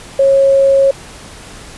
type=tone; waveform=sine; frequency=546 Hz; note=C#5; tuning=26 cents flat; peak=-6 dBFS; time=0.19-0.91 s; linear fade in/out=5 ms; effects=pink hiss -34 dBFS RMS until 1.77 s + resampled to 24000 Hz